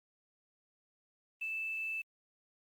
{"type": "tone with quantisation", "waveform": "sine", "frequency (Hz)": 2637, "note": "E7", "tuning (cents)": 0, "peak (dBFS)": -35, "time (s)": [1.41, 2.02], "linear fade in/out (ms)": 10, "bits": 10, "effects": ["Opus 32 kbps"]}